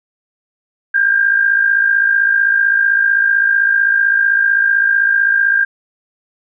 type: tone with amplitude modulation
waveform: sine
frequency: 1600 Hz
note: G6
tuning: 35 cents sharp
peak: -7 dBFS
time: 0.94-5.65 s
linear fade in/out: 10 ms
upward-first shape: sine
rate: 55.7 Hz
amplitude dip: 60%
effects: none